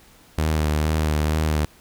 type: tone with vibrato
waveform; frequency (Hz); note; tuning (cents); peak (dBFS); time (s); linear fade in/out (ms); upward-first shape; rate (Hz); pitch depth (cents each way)
sawtooth; 77; D#2; -17; -15; 0.38-1.65; 0; sine; 2.2; 31
effects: pink hiss -52 dBFS RMS until 1.8 s